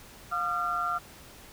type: tone cluster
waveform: sine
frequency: 710 / 1209 / 1368 Hz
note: F5 / D6 / F6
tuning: +28 / +50 / -36 cents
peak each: -35 / -32 / -29 dBFS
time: 0.31-0.99 s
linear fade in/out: 20 ms
effects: pink hiss -50 dBFS RMS until 1.52 s